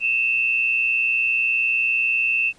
sine tone pair together, 2580 / 2700 Hz, E7 / E7, -38 / +41 cents, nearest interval minor second, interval 79 cents, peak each -21 / -20 dBFS, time 0-2.53 s, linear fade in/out 50 ms, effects pink hiss -54 dBFS RMS until 2.58 s + resampled to 22050 Hz

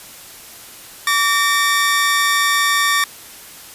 sawtooth tone pair together, 1152 / 1827 Hz, D6 / A#6, -34 / -35 cents, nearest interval minor sixth, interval 799 cents, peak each -13 dBFS, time 1.07-3.04 s, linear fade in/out 2 ms, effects white hiss -38 dBFS RMS until 3.74 s + resampled to 32000 Hz

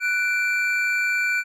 triangle tone pair together, 1484.5 / 2349 Hz, F#6 / D7, +5 / 0 cents, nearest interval minor sixth, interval 795 cents, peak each -21 dBFS, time 0-1.44 s, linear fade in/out 50 ms, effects none

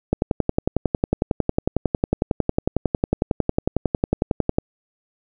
click train, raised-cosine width 2 ms, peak -4 dBFS, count 50, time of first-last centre 0.13-4.585 s, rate 11 Hz, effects none

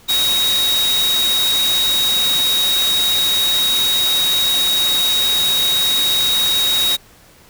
sine tone in noise, 3788 Hz, A#7, 27 cents sharp, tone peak -14 dBFS, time 0.08-6.97 s, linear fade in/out 20 ms, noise white, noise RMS -22 dBFS, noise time 0.08-6.97 s, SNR +5 dB, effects pink hiss -47 dBFS RMS until 7.49 s

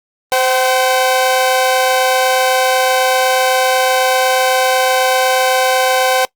sawtooth tone pair together, 518 / 763 Hz, C5 / G5, -17 / -47 cents, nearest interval perfect fifth, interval 670 cents, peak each -10 dBFS, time 0.32-6.25 s, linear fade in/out 0 ms, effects noise-tail reverb RT60 0.1 s tail -23 dB re dry + Opus 32 kbps

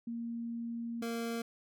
sine / 25% pulse tone pair in turn, 233.1 / 231.5 Hz, A#3 / A#3, 0 / -12 cents, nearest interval unison, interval 12 cents, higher first, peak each -36 / -31 dBFS, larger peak second, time 0.07-1.02 / 1.02-1.42 s, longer first, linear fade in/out 5 ms, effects none

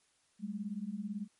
sine beating tone pair, 195.2 / 213.2 Hz, G3 / G#3, -7 / +46 cents, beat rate 18 Hz, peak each -40 / -39 dBFS, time 0.39-1.28 s, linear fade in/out 50 ms, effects white hiss -72 dBFS RMS until 1.39 s + MP3 48 kbps

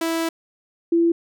sawtooth / sine tone pair in turn, 328.9 / 336.8 Hz, E4 / E4, -4 / +37 cents, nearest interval unison, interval 41 cents, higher second, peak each -17 / -14 dBFS, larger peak second, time 0.01-0.29 / 0.92-1.12 s, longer first, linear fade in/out 5 ms, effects none

